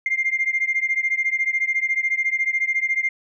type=beating tone pair; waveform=sine; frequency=2100 / 2114 Hz; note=C7 / C7; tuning=+6 / +17 cents; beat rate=14 Hz; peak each=-21 / -22 dBFS; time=0.06-3.09 s; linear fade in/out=2 ms; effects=tanh soft clip ceiling -12 dBFS